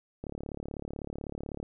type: click train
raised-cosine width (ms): 2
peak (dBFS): -24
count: 51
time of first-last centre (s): 0.24-1.629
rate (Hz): 36
effects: none